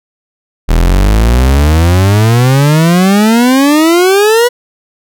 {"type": "exponential sweep", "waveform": "40% pulse", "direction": "up", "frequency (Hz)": [38.89, 493.9], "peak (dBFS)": -4, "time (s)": [0.68, 4.49], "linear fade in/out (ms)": 20, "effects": []}